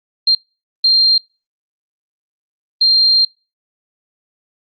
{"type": "tone bursts at uneven times", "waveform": "sine", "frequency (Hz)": 4186, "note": "C8", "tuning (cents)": 0, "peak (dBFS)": -8, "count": 3, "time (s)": [[0.27, 0.35], [0.84, 1.18], [2.81, 3.25]], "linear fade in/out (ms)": 5, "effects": ["noise-tail reverb RT60 0.3 s tail -26 dB re dry", "Opus 48 kbps"]}